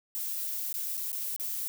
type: noise with dropouts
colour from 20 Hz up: violet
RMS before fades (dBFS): -34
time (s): 0.15-1.68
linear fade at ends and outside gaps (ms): 0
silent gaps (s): 0.728-0.74 / 0.971-0.976 / 1.118-1.129 / 1.363-1.398
effects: none